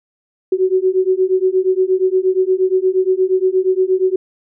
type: beating tone pair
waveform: sine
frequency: 370 / 378.5 Hz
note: F#4 / F#4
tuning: 0 / +39 cents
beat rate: 8.5 Hz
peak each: -15 dBFS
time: 0.52-4.16 s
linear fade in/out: 5 ms
effects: none